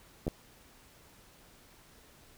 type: clicks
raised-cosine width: 2 ms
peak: -19 dBFS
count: 2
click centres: 0.268 / 0.28 s
effects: pink hiss -59 dBFS RMS until 2.37 s